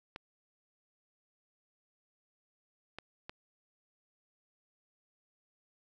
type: clicks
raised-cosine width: 0.3 ms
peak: -26 dBFS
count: 3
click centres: 0.161 / 2.986 / 3.295 s
effects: none